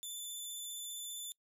15% pulse tone with vibrato, 3520 Hz, A7, in tune, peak -35 dBFS, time 0.03-1.32 s, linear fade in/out 0 ms, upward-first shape triangle, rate 15 Hz, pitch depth 19 cents each way, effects noise-tail reverb RT60 0.1 s tail -23 dB re dry

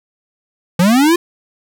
square linear sweep, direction up, 164.81 to 355.7 Hz, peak -9 dBFS, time 0.79-1.16 s, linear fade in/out 5 ms, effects none

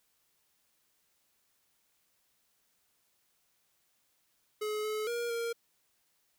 square tone with pitch steps, 425.2 / 429.4 / 473.7 / 465.5 Hz, G#4 / A4 / A#4 / A#4, +41 / -42 / +28 / -2 cents, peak -33 dBFS, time 4.61-5.53 s, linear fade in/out 10 ms, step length 230 ms, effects white hiss -74 dBFS RMS until 6.38 s

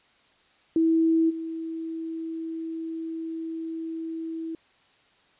sine tone with level steps, 325.7 Hz, E4, 21 cents flat, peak -18 / -30 dBFS, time 0.76-4.55 s, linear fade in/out 2 ms, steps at 1.29 s, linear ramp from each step 20 ms, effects white hiss -61 dBFS RMS until 5.39 s + resampled to 8000 Hz

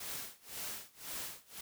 white noise with tremolo, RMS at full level -41 dBFS, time 0-1.61 s, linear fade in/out 5 ms, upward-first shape sine, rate 1.9 Hz, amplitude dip 95%, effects none

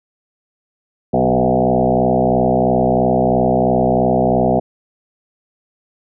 sine tone with frequency modulation, 440 Hz, A4, in tune, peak -11 dBFS, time 1.13-4.6 s, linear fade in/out 10 ms, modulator 63 Hz, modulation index 4.9, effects none

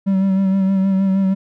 triangle tone with vibrato, 192.6 Hz, G3, 30 cents flat, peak -11 dBFS, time 0.06-1.35 s, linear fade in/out 20 ms, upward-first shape sine, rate 6.4 Hz, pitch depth 29 cents each way, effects none

